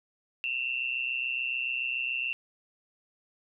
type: tone with amplitude modulation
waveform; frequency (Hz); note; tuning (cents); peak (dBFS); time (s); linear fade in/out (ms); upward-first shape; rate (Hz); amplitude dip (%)
sine; 2713; E7; +49; -25; 0.44-2.33; 0; sine; 127; 80
effects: none